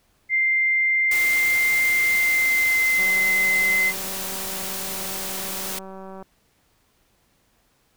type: tone with pitch glide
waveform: sine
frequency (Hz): 2093 to 2057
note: C7 to C7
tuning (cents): 0 to -30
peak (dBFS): -17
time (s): 0.29-3.93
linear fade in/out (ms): 50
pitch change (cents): -30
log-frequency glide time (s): 2.01-3.3
type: noise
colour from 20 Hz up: white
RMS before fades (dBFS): -30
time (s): 1.11-5.79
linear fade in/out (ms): 5
type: click train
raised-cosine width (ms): 1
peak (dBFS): -26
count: 619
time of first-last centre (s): 2.99-6.226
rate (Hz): 191
effects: pink hiss -64 dBFS RMS until 7.96 s